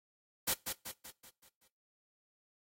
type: noise with echo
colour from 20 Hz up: white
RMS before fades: -32 dBFS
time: 0.47-0.54 s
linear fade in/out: 10 ms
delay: 190 ms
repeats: 6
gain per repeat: -6 dB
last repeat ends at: 1.68 s
effects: noise-tail reverb RT60 0.3 s tail -22 dB re dry + AAC 48 kbps